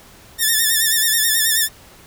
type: tone with vibrato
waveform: 5% pulse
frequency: 1787 Hz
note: A6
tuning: 26 cents sharp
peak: -4 dBFS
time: 0.38-1.69 s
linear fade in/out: 50 ms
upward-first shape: sine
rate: 9.3 Hz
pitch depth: 66 cents each way
effects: pink hiss -45 dBFS RMS until 2.06 s